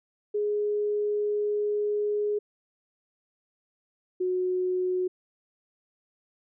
sine tone pair in turn, 416.4 / 366.4 Hz, G#4 / F#4, +5 / -17 cents, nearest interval major second, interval 222 cents, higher first, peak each -24 dBFS, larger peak neither, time 0.34-2.39 / 4.2-5.08 s, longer first, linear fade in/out 10 ms, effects none

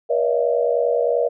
sine tone cluster, 479.3 / 562 / 625 / 675 Hz, A#4 / C#5 / D#5 / E5, +48 / +24 / +8 / +41 cents, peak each -19 / -22 / -24 / -25 dBFS, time 0.09-1.29 s, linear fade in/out 20 ms, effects none

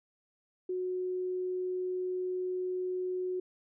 sine tone, 366.6 Hz, F#4, 16 cents flat, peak -31 dBFS, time 0.69-3.4 s, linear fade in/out 5 ms, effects none

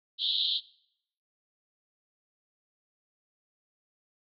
white band-pass noise, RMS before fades -29 dBFS, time 0.18-0.61 s, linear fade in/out 50 ms, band 3200 to 4100 Hz, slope 96 dB/octave, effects noise-tail reverb RT60 0.7 s tail -21 dB re dry

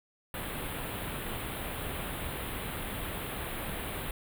pink band-stop noise, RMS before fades -37 dBFS, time 0.34-4.11 s, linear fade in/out 2 ms, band 3700 to 9100 Hz, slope 48 dB/octave, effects none

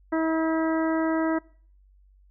harmonic tone with a mistuned harmonic, 321.6 Hz, E4, 43 cents flat, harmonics 1 / 2 / 3 / 4 / 5 / 6, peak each -23 / -29 / -33 / -35 / -37 / -39 dBFS, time 0.12-1.39 s, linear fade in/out 10 ms, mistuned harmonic 6, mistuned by +16 cents, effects noise-tail reverb RT60 0.5 s tail -23 dB re dry + added 48 Hz sine -54 dBFS peak until 2.3 s

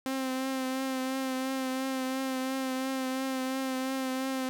sawtooth tone with vibrato, 262.6 Hz, C4, 6 cents sharp, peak -26 dBFS, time 0.06-4.49 s, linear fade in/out 0 ms, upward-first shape triangle, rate 2.9 Hz, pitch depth 30 cents each way, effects none

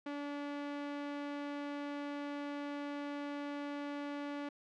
sawtooth tone, 287.9 Hz, D4, 34 cents flat, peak -35 dBFS, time 0.06-4.49 s, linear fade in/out 5 ms, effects low-pass 3000 Hz 12 dB/octave

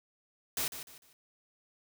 white noise with echo, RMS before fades -33 dBFS, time 0.57-0.68 s, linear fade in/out 2 ms, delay 150 ms, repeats 3, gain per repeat -10 dB, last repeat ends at 1.13 s, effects none

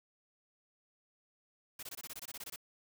white noise bursts, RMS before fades -45 dBFS, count 13, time 1.79-2.561 s, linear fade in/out 5 ms, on 39 ms, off 22 ms, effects none

